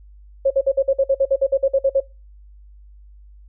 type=tone bursts; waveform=sine; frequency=543 Hz; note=C#5; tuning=36 cents flat; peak=-12 dBFS; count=15; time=0.45-2.004 s; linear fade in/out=10 ms; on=56 ms; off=51 ms; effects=noise-tail reverb RT60 0.3 s tail -24 dB re dry + added 50 Hz sine -42 dBFS peak until 3.48 s